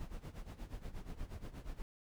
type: noise with tremolo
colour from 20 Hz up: brown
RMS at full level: -43 dBFS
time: 0-1.82 s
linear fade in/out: 0 ms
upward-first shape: sine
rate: 8.4 Hz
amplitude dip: 80%
effects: none